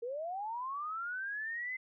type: linear sweep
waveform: sine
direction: up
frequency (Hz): 452.8 to 2065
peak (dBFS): -36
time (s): 0.02-1.77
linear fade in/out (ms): 10
effects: none